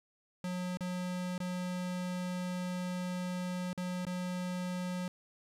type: tone with dropouts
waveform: square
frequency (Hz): 180.8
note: F#3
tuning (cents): -40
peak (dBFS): -35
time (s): 0.44-5.08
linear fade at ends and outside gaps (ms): 2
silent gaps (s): 0.772-0.807 / 1.38-1.402 / 3.731-3.776 / 4.052-4.067
effects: low-pass 11000 Hz 12 dB/octave + 11-bit